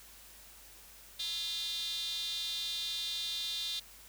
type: tone with high-pass filter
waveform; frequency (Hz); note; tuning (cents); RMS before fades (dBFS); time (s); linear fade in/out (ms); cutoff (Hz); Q
square; 188; F#3; +28; -37; 1.19-3.8; 10; 3700; 9.2
effects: added 51 Hz sine -62 dBFS peak until 4.08 s + white hiss -55 dBFS RMS until 4.08 s